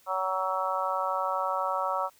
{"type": "harmonic tone", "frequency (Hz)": 188, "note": "F#3", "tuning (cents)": 28, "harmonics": [3, 4, 5, 6, 7], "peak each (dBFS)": [-33, -34, -32, -33, -32], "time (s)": [0.06, 2.1], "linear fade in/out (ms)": 50, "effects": ["white hiss -61 dBFS RMS until 2.19 s"]}